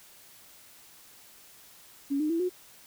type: tone with pitch steps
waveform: sine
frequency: 279.5 / 304.8 / 332.4 / 362.5 Hz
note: C#4 / D#4 / E4 / F#4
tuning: +14 / -36 / +15 / -35 cents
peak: -25 dBFS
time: 2.1-2.496 s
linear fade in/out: 20 ms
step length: 99 ms
effects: white hiss -54 dBFS RMS until 2.86 s